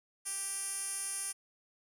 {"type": "tone with band-pass filter", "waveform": "10% pulse", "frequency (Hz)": 392, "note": "G4", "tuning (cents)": 0, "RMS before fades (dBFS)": -38, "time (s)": [0.25, 1.33], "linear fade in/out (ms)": 20, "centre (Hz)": 9300, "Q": 4.3, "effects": []}